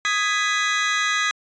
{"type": "chord", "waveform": "sawtooth", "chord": "G# minor", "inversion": "second", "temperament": "just", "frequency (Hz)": [1245.9, 1661.2, 1993.5], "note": ["D#6", "G#6", "B6"], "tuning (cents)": [2, 0, 16], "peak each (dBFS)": -20, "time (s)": [0.05, 1.31], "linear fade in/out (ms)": 0, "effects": ["resampled to 16000 Hz"]}